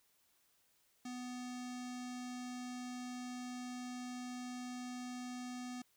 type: tone with low-pass filter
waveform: square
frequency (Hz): 248.5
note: B3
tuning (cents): +11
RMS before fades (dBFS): -45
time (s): 1.05-5.82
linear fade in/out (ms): 5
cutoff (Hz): 7000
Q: 2.4
effects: white hiss -74 dBFS RMS until 5.96 s

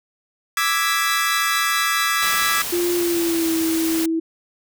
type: chord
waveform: sawtooth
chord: E dominant seventh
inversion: third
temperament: equal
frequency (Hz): 1174.7 / 1318.5 / 1661.2 / 1975.5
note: D6 / E6 / G#6 / B6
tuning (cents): 0 / 0 / 0 / 0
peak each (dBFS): -20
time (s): 0.57-2.62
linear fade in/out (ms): 2
type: noise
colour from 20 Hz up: white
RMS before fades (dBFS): -27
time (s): 2.22-4.06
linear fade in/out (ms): 5
type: tone with pitch glide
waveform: sine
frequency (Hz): 349.2 to 325.8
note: F4 to E4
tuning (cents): 0 to -20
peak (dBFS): -18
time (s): 2.72-4.2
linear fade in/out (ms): 10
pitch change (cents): -120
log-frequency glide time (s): 2.96-3.53
effects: none

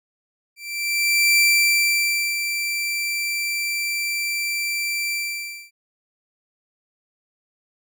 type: tone with ADSR envelope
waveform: sawtooth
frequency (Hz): 2345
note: D7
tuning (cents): -3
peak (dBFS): -10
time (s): 0.56-5.71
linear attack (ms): 820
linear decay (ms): 980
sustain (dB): -9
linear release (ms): 580
effects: none

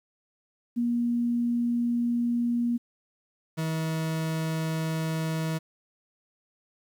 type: tone pair in turn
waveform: sine / 40% pulse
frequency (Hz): 238.2 / 160.18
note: A#3 / E3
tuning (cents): +38 / -49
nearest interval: perfect fifth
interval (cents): 687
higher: first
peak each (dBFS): -23 / -26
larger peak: first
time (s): 0.76-2.78 / 3.57-5.59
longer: neither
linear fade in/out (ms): 20
effects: 10-bit

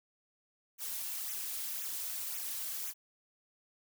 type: noise with flanger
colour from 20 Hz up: blue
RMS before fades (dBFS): -39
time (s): 0.78-2.94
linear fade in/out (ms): 50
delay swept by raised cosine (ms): 0.21 to 5.01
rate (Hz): 1.9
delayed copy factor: -1
effects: none

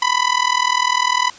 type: tone with amplitude modulation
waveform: sawtooth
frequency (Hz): 996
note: B5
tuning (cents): +14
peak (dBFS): -7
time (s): 0.02-1.3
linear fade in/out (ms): 5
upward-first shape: sine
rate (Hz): 40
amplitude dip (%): 90
effects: white hiss -41 dBFS RMS until 1.38 s + resampled to 16000 Hz

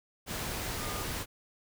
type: tone in noise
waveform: sine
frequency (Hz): 1213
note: D#6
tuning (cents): -44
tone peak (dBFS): -43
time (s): 0.77-1.06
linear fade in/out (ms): 50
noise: pink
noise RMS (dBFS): -36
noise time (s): 0.26-1.26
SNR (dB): -10
effects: none

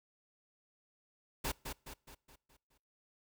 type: noise with echo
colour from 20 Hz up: pink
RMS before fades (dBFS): -36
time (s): 1.44-1.52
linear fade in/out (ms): 10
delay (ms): 210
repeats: 6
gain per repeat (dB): -6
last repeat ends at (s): 2.78
effects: noise-tail reverb RT60 0.5 s tail -25 dB re dry

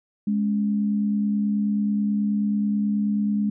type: tone pair together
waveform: sine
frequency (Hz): 207.7 / 277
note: G#3 / C#4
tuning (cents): 0 / -1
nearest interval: perfect fourth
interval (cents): 499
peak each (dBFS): -20 / -31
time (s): 0.27-3.5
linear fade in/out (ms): 5
effects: none

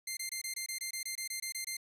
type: tone bursts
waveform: 10% pulse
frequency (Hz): 2093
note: C7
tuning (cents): 0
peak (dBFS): -27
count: 14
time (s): 0.07-1.769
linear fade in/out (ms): 5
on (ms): 100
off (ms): 23
effects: resampled to 32000 Hz

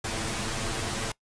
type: noise with comb filter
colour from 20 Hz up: pink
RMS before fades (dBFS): -31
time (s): 0.04-1.12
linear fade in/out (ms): 5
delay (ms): 8.9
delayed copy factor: +0.85
effects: noise-tail reverb RT60 0.1 s tail -21 dB re dry + resampled to 22050 Hz

